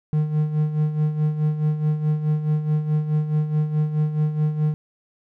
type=tone with tremolo; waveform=triangle; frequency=152.5 Hz; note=D#3; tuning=34 cents flat; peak=-14 dBFS; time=0.13-4.74 s; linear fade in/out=0 ms; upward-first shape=sine; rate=4.7 Hz; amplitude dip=65%; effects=none